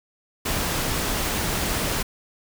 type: noise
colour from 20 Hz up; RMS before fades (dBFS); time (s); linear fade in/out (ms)
pink; -25; 0.45-2.03; 10
effects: none